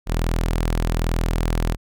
sawtooth tone, 41.2 Hz, E1, in tune, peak -15 dBFS, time 0.06-1.77 s, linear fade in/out 50 ms, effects none

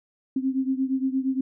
sine beating tone pair, 262 / 270.6 Hz, C4 / C#4, +2 / -42 cents, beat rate 8.6 Hz, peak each -24 / -27 dBFS, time 0.36-1.41 s, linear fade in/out 5 ms, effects none

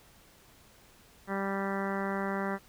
harmonic tone, 196 Hz, G3, in tune, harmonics 1 / 2 / 3 / 4 / 5 / 6 / 7 / 8 / 9 / 10, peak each -34 / -37 / -39 / -40 / -41 / -42 / -42 / -43 / -44 / -44 dBFS, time 1.27-2.59 s, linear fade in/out 50 ms, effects pink hiss -59 dBFS RMS until 2.68 s

